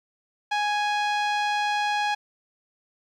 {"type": "tone with low-pass filter", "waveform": "sawtooth", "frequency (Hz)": 831, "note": "G#5", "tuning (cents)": 1, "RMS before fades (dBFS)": -25, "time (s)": [0.51, 2.15], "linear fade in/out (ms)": 10, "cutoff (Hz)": 3900, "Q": 0.95, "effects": ["10-bit"]}